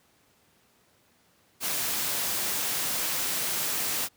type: noise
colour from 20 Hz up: white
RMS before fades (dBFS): -29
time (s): 1.6-4.09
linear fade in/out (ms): 50
effects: pink hiss -64 dBFS RMS until 4.16 s + high-pass 100 Hz 12 dB/octave